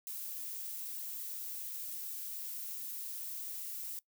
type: noise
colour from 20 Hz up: violet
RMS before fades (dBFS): -42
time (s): 0.07-3.99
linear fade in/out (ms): 0
effects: noise-tail reverb RT60 0.1 s tail -21 dB re dry